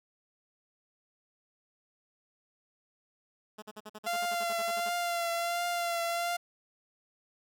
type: tone bursts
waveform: 10% pulse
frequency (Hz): 213.2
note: G#3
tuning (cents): +46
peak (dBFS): -34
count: 15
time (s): 3.58-4.897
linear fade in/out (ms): 10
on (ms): 43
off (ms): 48
type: tone with vibrato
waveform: sawtooth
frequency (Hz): 689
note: F5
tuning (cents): -24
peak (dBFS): -26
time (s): 4.06-6.37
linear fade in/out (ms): 10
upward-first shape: triangle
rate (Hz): 1.4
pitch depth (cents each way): 31
effects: none